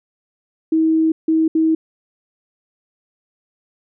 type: tone bursts at uneven times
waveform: sine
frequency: 320.1 Hz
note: D#4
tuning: 49 cents sharp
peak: -12 dBFS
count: 3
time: 0.72-1.12 / 1.28-1.48 / 1.55-1.75 s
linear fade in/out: 5 ms
effects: none